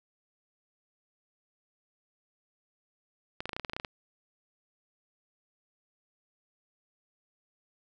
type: clicks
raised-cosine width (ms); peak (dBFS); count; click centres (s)
0.3; -19; 12; 3.405 / 3.456 / 3.493 / 3.532 / 3.565 / 3.597 / 3.648 / 3.697 / 3.734 / 3.765 / 3.799 / 3.848
effects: none